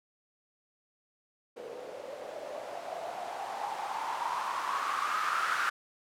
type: noise with low-pass filter sweep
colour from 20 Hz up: violet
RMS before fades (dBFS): -35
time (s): 1.56-5.7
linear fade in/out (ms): 10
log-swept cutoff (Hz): 470 to 1400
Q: 6.4
effects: none